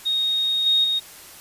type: tone with level steps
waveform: sine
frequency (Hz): 3729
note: A#7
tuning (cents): 0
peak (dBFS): -19 / -15 / -19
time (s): 0.05-1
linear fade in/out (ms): 20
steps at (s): 0.66 / 0.84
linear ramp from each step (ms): 5
effects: white hiss -43 dBFS RMS until 1.4 s + resampled to 32000 Hz